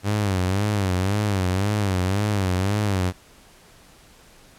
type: tone with vibrato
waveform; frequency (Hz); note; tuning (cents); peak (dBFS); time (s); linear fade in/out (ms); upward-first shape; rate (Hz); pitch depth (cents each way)
sawtooth; 98; G2; 0; -16; 0.03-3.13; 50; sine; 1.9; 130
effects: pink hiss -51 dBFS RMS until 4.58 s + low-pass 12000 Hz 12 dB/octave